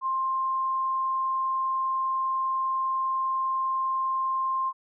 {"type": "tone", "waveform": "sine", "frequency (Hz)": 1055, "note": "C6", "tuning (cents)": 14, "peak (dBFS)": -24, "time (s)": [0.01, 4.73], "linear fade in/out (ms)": 50, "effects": []}